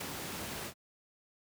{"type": "noise with ADSR envelope", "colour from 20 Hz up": "pink", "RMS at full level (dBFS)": -36, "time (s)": [0, 0.74], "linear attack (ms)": 10, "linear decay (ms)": 7, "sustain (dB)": -4, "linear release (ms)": 79, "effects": ["high-pass 100 Hz 12 dB/octave"]}